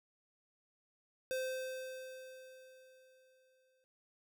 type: tone with exponential decay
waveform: square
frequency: 518 Hz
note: C5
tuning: 17 cents flat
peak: -35 dBFS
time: 1.31-3.84 s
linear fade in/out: 0 ms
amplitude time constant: 550 ms
effects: none